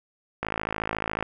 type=click train; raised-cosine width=0.5 ms; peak=-12 dBFS; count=44; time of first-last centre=0.43-1.226 s; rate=54 Hz; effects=none